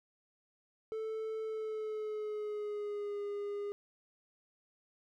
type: tone with pitch glide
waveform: triangle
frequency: 440 to 408.2 Hz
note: A4 to G#4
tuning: 0 to -30 cents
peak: -34 dBFS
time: 0.92-3.72 s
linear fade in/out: 0 ms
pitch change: -130 cents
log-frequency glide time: 1.43-3.21 s
effects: none